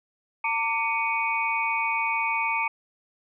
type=tone cluster; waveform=sine; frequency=907 / 1167 / 2243 / 2484 Hz; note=A#5 / D6 / C#7 / D#7; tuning=-48 / -11 / +20 / -3 cents; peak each=-27 / -33 / -28 / -29 dBFS; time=0.44-2.68 s; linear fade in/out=5 ms; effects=none